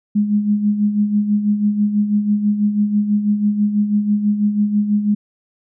sine tone with tremolo, 207.7 Hz, G#3, in tune, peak -11 dBFS, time 0.15-5.15 s, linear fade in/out 10 ms, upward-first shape sine, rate 6.1 Hz, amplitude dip 60%, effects none

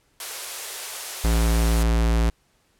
white high-pass noise, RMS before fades -32 dBFS, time 0.2-1.83 s, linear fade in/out 2 ms, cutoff 370 Hz, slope 48 dB/octave
square tone, 56.7 Hz, A#1, 47 cents flat, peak -18 dBFS, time 1.24-2.3 s, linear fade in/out 5 ms
effects pink hiss -64 dBFS RMS until 2.79 s + low-pass 12000 Hz 12 dB/octave

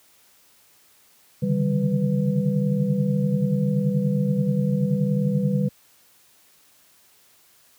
sine tone cluster, 136.5 / 145.9 / 157.3 / 195.7 / 495.1 Hz, C#3 / D3 / D#3 / G3 / B4, -26 / -11 / +19 / -3 / +4 cents, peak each -28 / -25 / -27 / -22 / -30 dBFS, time 1.42-5.69 s, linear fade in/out 10 ms, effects white hiss -57 dBFS RMS until 7.78 s + high-pass 60 Hz 12 dB/octave

